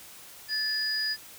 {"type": "tone pair together", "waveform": "sine", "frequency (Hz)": [1741, 4920], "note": ["A6", "D#8"], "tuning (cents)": [-19, -20], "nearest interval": "octave + tritone", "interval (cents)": 1799, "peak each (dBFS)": [-31, -28], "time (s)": [0.48, 1.17], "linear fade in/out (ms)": 50, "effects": ["white hiss -48 dBFS RMS until 1.38 s"]}